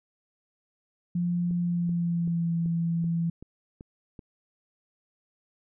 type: tone with pitch glide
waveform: sine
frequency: 174.61 to 167.69 Hz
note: F3 to E3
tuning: 0 to +30 cents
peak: -24 dBFS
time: 1.15-3.3 s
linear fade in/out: 5 ms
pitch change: -70 cents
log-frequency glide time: 1.58-2.54 s
type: click train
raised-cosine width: 3 ms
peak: -30 dBFS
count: 8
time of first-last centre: 1.51-4.192 s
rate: 2.61 Hz
effects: none